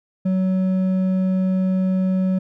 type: tone with hard clipping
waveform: sine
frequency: 187.1 Hz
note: F#3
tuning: 20 cents sharp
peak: -18 dBFS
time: 0.25-2.39 s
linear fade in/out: 10 ms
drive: 5 dB
effects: none